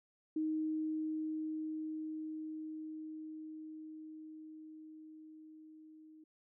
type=tone with level ramp; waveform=sine; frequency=312.5 Hz; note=D#4; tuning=8 cents sharp; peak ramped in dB=-32 to -55 dBFS; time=0.36-6.24 s; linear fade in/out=5 ms; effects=none